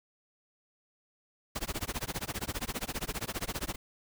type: noise with tremolo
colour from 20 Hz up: pink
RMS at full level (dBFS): -33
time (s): 1.55-3.76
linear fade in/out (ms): 10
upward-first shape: sine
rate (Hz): 15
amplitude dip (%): 100
effects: none